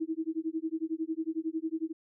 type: tone with tremolo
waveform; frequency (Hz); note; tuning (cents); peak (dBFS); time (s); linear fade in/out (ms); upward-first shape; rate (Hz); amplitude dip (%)
sine; 321.6; E4; -43; -27; 0-1.93; 20; sine; 11; 100
effects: none